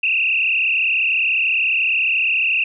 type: tone with frequency modulation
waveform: sine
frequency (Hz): 2637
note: E7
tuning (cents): 0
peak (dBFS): -15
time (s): 0.03-2.64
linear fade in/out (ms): 5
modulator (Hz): 34.3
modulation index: 4
effects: none